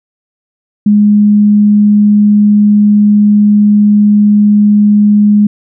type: tone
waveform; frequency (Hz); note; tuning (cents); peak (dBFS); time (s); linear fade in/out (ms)
sine; 207.7; G#3; 0; -3; 0.86-5.47; 5
effects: none